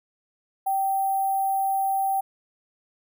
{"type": "tone with sample-and-hold", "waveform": "sine", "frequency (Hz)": 778, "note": "G5", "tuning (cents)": -13, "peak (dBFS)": -21, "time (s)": [0.66, 2.21], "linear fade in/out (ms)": 10, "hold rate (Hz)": 11025, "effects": []}